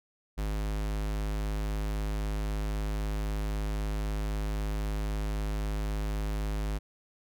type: tone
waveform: square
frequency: 51.91 Hz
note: G#1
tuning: in tune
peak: -30 dBFS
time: 0.37-6.79 s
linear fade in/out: 20 ms
effects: none